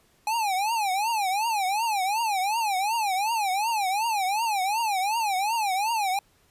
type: tone with vibrato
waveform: square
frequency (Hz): 831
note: G#5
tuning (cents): +1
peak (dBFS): -24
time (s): 0.27-6.19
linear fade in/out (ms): 2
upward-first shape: triangle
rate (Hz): 2.7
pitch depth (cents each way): 230
effects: pink hiss -63 dBFS RMS until 6.5 s + resampled to 32000 Hz